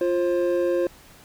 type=tone pair together; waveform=triangle; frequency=349.2 / 531.7 Hz; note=F4 / C5; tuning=0 / +28 cents; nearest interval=perfect fifth; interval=728 cents; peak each=-20 / -21 dBFS; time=0.01-0.87 s; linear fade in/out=2 ms; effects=pink hiss -50 dBFS RMS until 1.24 s